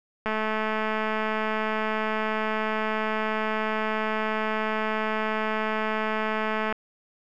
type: click train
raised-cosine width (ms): 0.5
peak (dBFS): -13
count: 1404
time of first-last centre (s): 0.26-6.725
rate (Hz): 217
effects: none